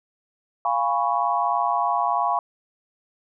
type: chord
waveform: sine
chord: C# dominant seventh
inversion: first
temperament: equal with one note detuned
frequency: 698.5 / 821.5 / 987.8 / 1108.7 Hz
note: E#5 / G#5 / B5 / C#6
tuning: 0 / -19 / 0 / 0 cents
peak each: -25 dBFS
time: 0.65-2.39 s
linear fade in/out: 2 ms
effects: none